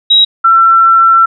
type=tone pair in turn; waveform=sine; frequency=3835 / 1346.5 Hz; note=A#7 / E6; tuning=+48 / +36 cents; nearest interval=octave + tritone; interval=1812 cents; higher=first; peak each=-3 dBFS; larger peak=neither; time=0.1-0.25 / 0.44-1.26 s; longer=second; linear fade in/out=10 ms; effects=none